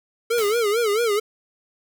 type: tone with vibrato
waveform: square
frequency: 440 Hz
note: A4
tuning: in tune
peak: -19 dBFS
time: 0.3-1.2 s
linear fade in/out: 10 ms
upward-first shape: sine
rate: 4.5 Hz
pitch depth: 150 cents each way
type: noise with exponential decay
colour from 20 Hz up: white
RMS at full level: -30 dBFS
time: 0.38-0.89 s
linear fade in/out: 0 ms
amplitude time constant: 110 ms
effects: none